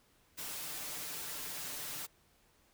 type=noise with comb filter; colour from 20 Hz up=white; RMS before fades=-42 dBFS; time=0.37-2.07 s; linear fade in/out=20 ms; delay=6.7 ms; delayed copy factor=+0.75; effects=pink hiss -69 dBFS RMS until 2.73 s